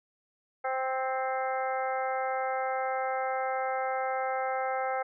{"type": "harmonic tone with a mistuned harmonic", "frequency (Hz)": 261.6, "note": "C4", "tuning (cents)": 0, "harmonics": [2, 3, 4, 5, 6, 7, 8], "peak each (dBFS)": [-33, -31, -44, -37, -41, -48, -41], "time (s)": [0.64, 5.03], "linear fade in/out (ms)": 10, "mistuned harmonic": 6, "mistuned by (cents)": 16, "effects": []}